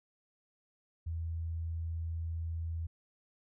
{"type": "tone", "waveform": "sine", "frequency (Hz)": 82.41, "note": "E2", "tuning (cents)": 0, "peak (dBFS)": -34, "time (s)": [1.06, 2.87], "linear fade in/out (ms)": 10, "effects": []}